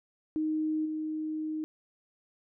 sine tone with level steps, 311.1 Hz, D#4, in tune, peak -27 / -31 dBFS, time 0.36-1.64 s, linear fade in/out 0 ms, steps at 0.85 s, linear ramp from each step 10 ms, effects none

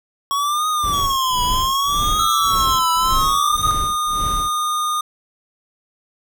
square tone with vibrato, 1108.7 Hz, C#6, in tune, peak -18 dBFS, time 0.31-3.71 s, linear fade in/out 0 ms, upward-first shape triangle, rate 0.67 Hz, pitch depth 210 cents each way
brown noise with tremolo, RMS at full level -24 dBFS, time 0.82-4.5 s, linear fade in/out 20 ms, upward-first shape sine, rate 1.8 Hz, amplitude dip 100%
35% pulse tone, 3300 Hz, G#7, 12 cents flat, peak -23 dBFS, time 0.93-2.79 s, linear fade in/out 5 ms
square tone with pitch glide, 1318.5 to 1223.1 Hz, E6 to D#6, 0 to -30 cents, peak -19 dBFS, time 2.19-5.01 s, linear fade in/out 5 ms, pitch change -130 cents, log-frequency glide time 3.1-3.34 s
effects none

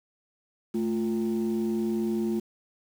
sine tone pair together, 220 / 349.2 Hz, A3 / F4, 0 / 0 cents, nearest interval minor sixth, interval 800 cents, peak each -25 / -27 dBFS, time 0.74-2.4 s, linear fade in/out 10 ms, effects tanh soft clip ceiling -21 dBFS + 8-bit

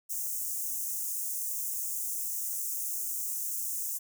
white high-pass noise, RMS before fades -34 dBFS, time 0.09-3.99 s, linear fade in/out 20 ms, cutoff 6200 Hz, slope 48 dB/octave, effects none

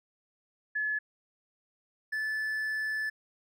sine / triangle tone pair in turn, 1713 / 1740.9 Hz, A6 / A6, -47 / -19 cents, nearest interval unison, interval 28 cents, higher second, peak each -28 dBFS, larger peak neither, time 0.75-0.99 / 2.12-3.1 s, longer second, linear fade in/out 10 ms, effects none

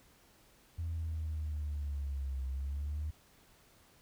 sine linear two-way sweep, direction down then up, 83.9 to 65.41 to 77.3 Hz, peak -33 dBFS, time 0.78-3.11 s, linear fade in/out 10 ms, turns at 2.46 s, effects tanh soft clip ceiling -31 dBFS + pink hiss -64 dBFS RMS until 4.01 s

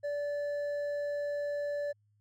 triangle tone with hard clipping, 580 Hz, D5, 22 cents flat, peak -33 dBFS, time 0.03-1.93 s, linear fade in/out 20 ms, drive 8 dB, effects added 104 Hz sine -67 dBFS peak until 2.2 s

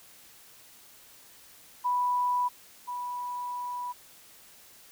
sine tone pair in turn, 986 / 982 Hz, B5 / B5, -3 / -10 cents, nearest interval unison, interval 7 cents, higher first, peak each -24 / -32 dBFS, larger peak first, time 1.84-2.49 / 2.87-3.93 s, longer second, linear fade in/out 20 ms, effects white hiss -54 dBFS RMS until 4.91 s

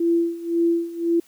sine tone with tremolo, 337.8 Hz, E4, 42 cents sharp, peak -15 dBFS, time 0-1.2 s, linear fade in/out 5 ms, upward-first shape sine, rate 1.9 Hz, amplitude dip 85%, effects white hiss -56 dBFS RMS until 1.27 s

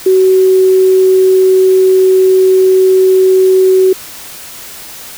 sine tone, 376 Hz, F#4, 28 cents sharp, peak -4 dBFS, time 0.06-3.93 s, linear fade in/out 5 ms, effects white hiss -29 dBFS RMS until 5.17 s

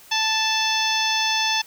harmonic tone with a mistuned harmonic, 880 Hz, A5, in tune, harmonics 1 / 2 / 3 / 4 / 5 / 6 / 7, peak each -25 / -28 / -26 / -25 / -31 / -27 / -30 dBFS, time 0.11-1.62 s, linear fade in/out 10 ms, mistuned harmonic 4, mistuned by -25 cents, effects white hiss -48 dBFS RMS until 1.66 s

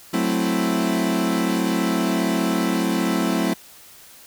40% pulse chord, F# half-diminished seventh, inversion none, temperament equal, 185 / 220 / 261.6 / 329.6 Hz, F#3 / A3 / C4 / E4, 0 / 0 / 0 / 0 cents, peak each -24 dBFS, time 0.13-3.54 s, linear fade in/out 10 ms, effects white hiss -46 dBFS RMS until 4.26 s

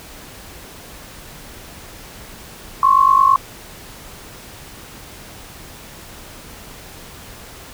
sine tone pair together, 1059.4 / 1108.7 Hz, C6 / C#6, +21 / 0 cents, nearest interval minor second, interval 79 cents, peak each -12 dBFS, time 2.83-3.36 s, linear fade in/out 2 ms, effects pink hiss -38 dBFS RMS until 7.73 s

